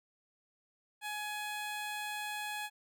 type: tone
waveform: 15% pulse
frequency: 840 Hz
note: G#5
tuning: 19 cents sharp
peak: -31 dBFS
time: 1.01-2.7 s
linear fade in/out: 50 ms
effects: none